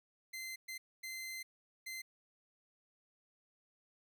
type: tone bursts at uneven times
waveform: sawtooth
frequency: 2071 Hz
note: C7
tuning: 18 cents flat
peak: -39 dBFS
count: 4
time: 0.33-0.56 / 0.68-0.78 / 1.03-1.43 / 1.86-2.02 s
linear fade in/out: 10 ms
effects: none